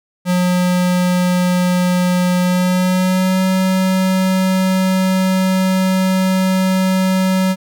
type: tone with pitch glide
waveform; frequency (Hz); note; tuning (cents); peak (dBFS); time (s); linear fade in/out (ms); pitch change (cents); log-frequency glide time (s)
square; 180 to 187.75; F#3 to F#3; -47 to +26; -13; 0.25-7.56; 50; +73; 2.41-3.44
effects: none